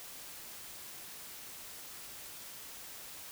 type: silence
effects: white hiss -48 dBFS RMS until 3.31 s